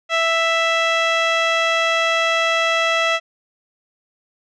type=tone with low-pass filter; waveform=15% pulse; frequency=660 Hz; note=E5; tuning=2 cents sharp; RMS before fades=-18 dBFS; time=0.09-3.2 s; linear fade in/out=50 ms; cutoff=3900 Hz; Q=2.1; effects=none